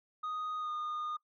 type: tone with pitch glide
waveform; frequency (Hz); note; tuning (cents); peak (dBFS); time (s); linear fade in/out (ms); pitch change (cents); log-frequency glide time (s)
sine; 1244.5 to 1223.8; D#6 to D#6; 0 to -29; -32; 0.23-1.17; 10; -29; 0.59-0.7
effects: noise-tail reverb RT60 0.1 s tail -21 dB re dry + tanh soft clip ceiling -34 dBFS